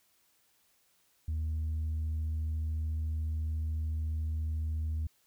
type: tone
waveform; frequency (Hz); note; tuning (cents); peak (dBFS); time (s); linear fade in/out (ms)
sine; 78.5; D#2; +16; -28; 1.28-5.07; 5
effects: tanh soft clip ceiling -29 dBFS + white hiss -70 dBFS RMS until 5.26 s